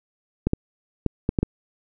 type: clicks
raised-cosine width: 3 ms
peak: -7 dBFS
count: 6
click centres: 0.47 / 0.534 / 1.063 / 1.291 / 1.388 / 1.43 s
effects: none